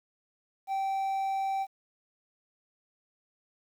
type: tone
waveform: triangle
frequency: 777 Hz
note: G5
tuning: 16 cents flat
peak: -26 dBFS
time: 0.67-1.67 s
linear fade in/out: 50 ms
effects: 10-bit